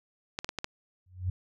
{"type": "clicks", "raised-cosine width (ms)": 0.2, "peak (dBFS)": -15, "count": 5, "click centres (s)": [0.389, 0.445, 0.491, 0.587, 0.644]}
{"type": "tone with exponential growth", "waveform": "sine", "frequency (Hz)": 91.2, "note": "F#2", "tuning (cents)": -24, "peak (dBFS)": -24, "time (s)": [1.06, 1.3], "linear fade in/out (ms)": 5, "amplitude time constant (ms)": 52}
{"effects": []}